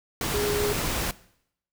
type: tone in noise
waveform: sine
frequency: 413.8 Hz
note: G#4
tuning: 6 cents flat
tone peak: -25 dBFS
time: 0.34-0.73 s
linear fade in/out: 2 ms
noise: pink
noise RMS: -28 dBFS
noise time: 0.21-1.11 s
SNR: 0 dB
effects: noise-tail reverb RT60 0.7 s tail -19 dB re dry